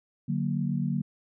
sine chord, D augmented, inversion none, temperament equal, 146.83 / 185 / 233.1 Hz, D3 / F#3 / A#3, 0 / 0 / 0 cents, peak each -29 / -30 / -31 dBFS, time 0.28-1.02 s, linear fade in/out 10 ms, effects none

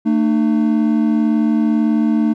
triangle tone pair together, 224.1 / 302.2 Hz, A3 / D4, +32 / +50 cents, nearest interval perfect fourth, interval 518 cents, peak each -12 / -15 dBFS, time 0.05-2.34 s, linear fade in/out 20 ms, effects none

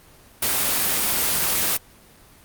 white noise, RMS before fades -21 dBFS, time 0.42-1.77 s, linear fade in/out 5 ms, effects pink hiss -50 dBFS RMS until 2.44 s + Opus 24 kbps

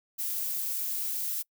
violet noise, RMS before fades -32 dBFS, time 0.18-1.43 s, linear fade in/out 20 ms, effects noise-tail reverb RT60 0.1 s tail -26 dB re dry

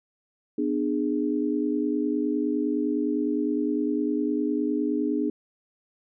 sine chord, G# diminished, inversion first, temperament just, 249.2 / 299 / 415.3 Hz, B3 / D4 / G#4, +16 / +31 / 0 cents, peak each -28 / -25 / -30 dBFS, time 0.58-5.3 s, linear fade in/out 5 ms, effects none

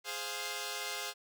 5% pulse chord, F minor, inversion first, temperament equal, 415.3 / 523.3 / 698.5 Hz, Ab4 / C5 / F5, 0 / 0 / 0 cents, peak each -30 dBFS, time 0.04-1.14 s, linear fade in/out 50 ms, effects none

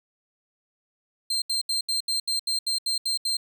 35% pulse tone bursts, 4160 Hz, C8, 11 cents flat, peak -22 dBFS, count 11, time 1.3-3.37 s, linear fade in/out 5 ms, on 120 ms, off 75 ms, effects none

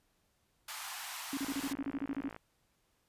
pink high-pass noise, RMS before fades -43 dBFS, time 0.68-1.73 s, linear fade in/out 5 ms, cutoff 760 Hz, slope 48 dB/octave
sine tone bursts, 276.4 Hz, C#4, 5 cents flat, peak -33 dBFS, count 13, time 1.33-2.284 s, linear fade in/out 2 ms, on 42 ms, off 34 ms
click train, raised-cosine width 0.5 ms, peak -31 dBFS, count 53, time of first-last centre 1.43-2.364 s, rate 55.7 Hz
effects pink hiss -75 dBFS RMS until 3.08 s + resampled to 32000 Hz

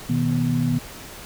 sine tone cluster, 123.3 / 157.2 / 243.6 Hz, B2 / D#3 / B3, -2 / +18 / -24 cents, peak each -24 / -23 / -22 dBFS, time 0.09-0.79 s, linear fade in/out 10 ms, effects pink hiss -39 dBFS RMS until 1.25 s

